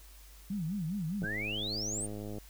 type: tone with vibrato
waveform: sine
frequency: 180.1 Hz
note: F#3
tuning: 46 cents flat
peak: -32 dBFS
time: 0.5-1.25 s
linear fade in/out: 5 ms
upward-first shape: sine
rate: 4.9 Hz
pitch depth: 260 cents each way
type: click train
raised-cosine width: 2 ms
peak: -29 dBFS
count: 122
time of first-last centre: 1.22-2.383 s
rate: 104 Hz
type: exponential sweep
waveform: sine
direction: up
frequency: 1480 to 9220 Hz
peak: -34 dBFS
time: 1.23-2.07 s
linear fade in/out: 20 ms
effects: added 50 Hz sine -52 dBFS peak until 2.49 s + white hiss -58 dBFS RMS until 2.49 s